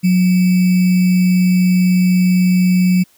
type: tone with sample-and-hold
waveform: sine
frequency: 182 Hz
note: F#3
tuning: 28 cents flat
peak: -9 dBFS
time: 0.03-3.04 s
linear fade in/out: 20 ms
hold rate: 2450 Hz
effects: white hiss -53 dBFS RMS until 3.17 s